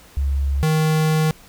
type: tone pair in turn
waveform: sine / square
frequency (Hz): 69.3 / 156.52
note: C#2 / D#3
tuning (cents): 0 / +11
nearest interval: octave + major second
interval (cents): 1411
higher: second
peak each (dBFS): -17 / -16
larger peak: second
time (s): 0.17-0.63 / 0.63-1.31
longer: second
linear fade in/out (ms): 0
effects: pink hiss -47 dBFS RMS until 1.48 s